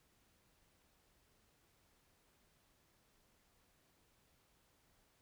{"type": "silence", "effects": ["pink hiss -74 dBFS RMS until 5.21 s"]}